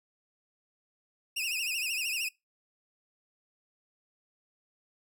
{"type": "tone with vibrato", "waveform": "sawtooth", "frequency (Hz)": 2637, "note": "E7", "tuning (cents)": 0, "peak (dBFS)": -27, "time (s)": [1.36, 2.29], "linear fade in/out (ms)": 10, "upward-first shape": "triangle", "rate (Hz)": 13, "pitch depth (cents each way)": 150, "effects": ["noise-tail reverb RT60 0.2 s tail -23 dB re dry"]}